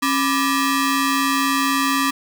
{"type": "ring-modulated tone", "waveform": "sawtooth", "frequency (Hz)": 724, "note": "F#5", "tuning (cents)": -38, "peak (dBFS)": -10, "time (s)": [0.02, 2.11], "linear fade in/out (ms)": 10, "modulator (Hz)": 452, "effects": []}